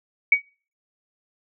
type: tone with exponential decay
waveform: sine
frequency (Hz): 2253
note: C#7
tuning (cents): +28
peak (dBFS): -8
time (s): 0.32-0.42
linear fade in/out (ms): 5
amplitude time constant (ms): 20
effects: noise-tail reverb RT60 0.4 s tail -24 dB re dry